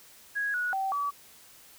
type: tone with pitch steps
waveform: sine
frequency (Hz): 1656 / 1463 / 773 / 1145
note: G#6 / F#6 / G5 / D6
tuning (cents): -5 / -20 / -24 / -44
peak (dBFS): -27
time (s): 0.35-1.11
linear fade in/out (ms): 20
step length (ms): 190
effects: white hiss -54 dBFS RMS until 1.78 s